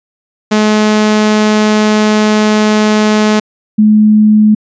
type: tone pair in turn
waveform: sawtooth / sine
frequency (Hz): 213.3 / 213.3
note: G#3 / G#3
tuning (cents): +46 / +46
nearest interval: unison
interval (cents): 0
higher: neither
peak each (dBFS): -3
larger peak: neither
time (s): 0.51-3.4 / 3.78-4.55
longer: first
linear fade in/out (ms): 10
effects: resampled to 16000 Hz